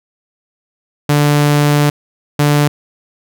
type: tone bursts at uneven times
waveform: sawtooth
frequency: 146.6 Hz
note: D3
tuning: 3 cents flat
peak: -5 dBFS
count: 2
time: 1.09-1.9 / 2.39-2.68 s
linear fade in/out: 5 ms
effects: none